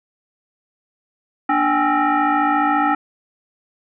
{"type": "tone with frequency modulation", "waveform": "sine", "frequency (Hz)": 240.3, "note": "B3", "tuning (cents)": -47, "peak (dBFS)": -14, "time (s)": [1.49, 2.95], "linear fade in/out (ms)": 5, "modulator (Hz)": 535, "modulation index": 2.6, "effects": []}